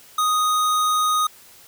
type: tone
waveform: square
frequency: 1244.5 Hz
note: D#6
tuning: in tune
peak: -18 dBFS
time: 0.18-1.27 s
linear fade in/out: 5 ms
effects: white hiss -48 dBFS RMS until 1.67 s